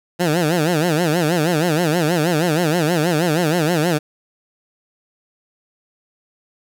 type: tone with vibrato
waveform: 15% pulse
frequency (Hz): 163.9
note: E3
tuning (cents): -10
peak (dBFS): -9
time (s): 0.19-3.99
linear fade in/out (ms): 20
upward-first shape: sine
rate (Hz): 6.3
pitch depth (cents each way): 170
effects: none